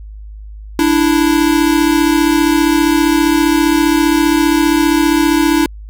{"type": "tone pair together", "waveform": "square", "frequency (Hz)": [294.5, 329.6], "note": ["D4", "E4"], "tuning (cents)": [5, 0], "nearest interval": "major second", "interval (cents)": 195, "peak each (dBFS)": -13, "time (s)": [0.79, 5.66], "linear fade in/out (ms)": 2, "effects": ["added 52 Hz sine -28 dBFS peak until 5.89 s"]}